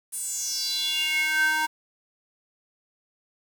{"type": "tone with high-pass filter sweep", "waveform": "square", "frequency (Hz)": 311.1, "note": "D#4", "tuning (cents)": 0, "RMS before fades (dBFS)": -26, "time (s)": [0.12, 1.67], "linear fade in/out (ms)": 20, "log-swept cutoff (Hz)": [9700, 1100], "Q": 5.6, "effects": ["8-bit"]}